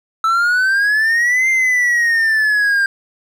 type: exponential two-way sweep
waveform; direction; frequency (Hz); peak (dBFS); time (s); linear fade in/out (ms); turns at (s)
triangle; up then down; 1311 to 2100 to 1588; -10; 0.24-2.86; 2; 1.49
effects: none